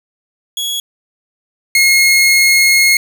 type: tone pair in turn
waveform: sawtooth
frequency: 3344 / 2158 Hz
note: G#7 / C#7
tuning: +11 / -47 cents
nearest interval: minor sixth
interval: 758 cents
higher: first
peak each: -14 / -4 dBFS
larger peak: second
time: 0.57-0.8 / 1.75-2.97 s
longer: second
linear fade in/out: 2 ms
effects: 7-bit